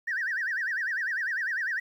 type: tone with vibrato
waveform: sine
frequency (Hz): 1711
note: A6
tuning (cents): -49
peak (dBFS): -26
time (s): 0.07-1.8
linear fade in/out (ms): 10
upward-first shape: sine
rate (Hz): 10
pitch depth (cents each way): 210
effects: tanh soft clip ceiling -23 dBFS + 10-bit